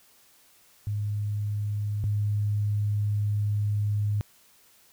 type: tone pair in turn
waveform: sine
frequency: 103.83 / 103.83 Hz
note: G#2 / G#2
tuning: 0 / 0 cents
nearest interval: unison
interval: 0 cents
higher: neither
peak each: -26 / -23 dBFS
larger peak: second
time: 0.87-2.04 / 2.04-4.21 s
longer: second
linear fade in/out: 0 ms
effects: white hiss -59 dBFS RMS until 4.92 s